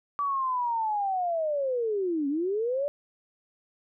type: linear two-way sweep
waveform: sine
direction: down then up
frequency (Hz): 1157 to 272.3 to 587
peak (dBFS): -25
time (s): 0.19-2.88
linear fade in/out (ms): 0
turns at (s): 2.28
effects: none